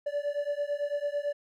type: beating tone pair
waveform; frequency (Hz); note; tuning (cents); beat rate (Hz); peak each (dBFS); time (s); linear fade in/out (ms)
triangle; 575 / 584; D5 / D5; -37 / -10; 9; -30; 0.06-1.33; 10
effects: none